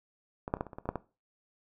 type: clicks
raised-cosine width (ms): 1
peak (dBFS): -22 / -13 / -29 / -17 / -30 / -30 / -25 / -27 / -15 / -19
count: 10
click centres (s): 0.479 / 0.539 / 0.569 / 0.609 / 0.667 / 0.732 / 0.785 / 0.856 / 0.89 / 0.957
effects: noise-tail reverb RT60 0.3 s tail -17 dB re dry